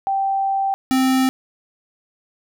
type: tone pair in turn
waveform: sine / square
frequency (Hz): 781 / 261.3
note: G5 / C4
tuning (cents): -7 / -2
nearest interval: octave + perfect fifth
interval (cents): 1895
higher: first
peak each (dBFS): -17 / -15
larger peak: second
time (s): 0.07-0.74 / 0.91-1.29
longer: first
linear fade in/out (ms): 0
effects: none